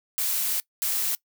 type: noise bursts at uneven times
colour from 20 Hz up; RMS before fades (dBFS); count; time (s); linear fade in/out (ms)
blue; -26; 2; 0.18-0.6 / 0.82-1.15; 0
effects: noise-tail reverb RT60 0.1 s tail -22 dB re dry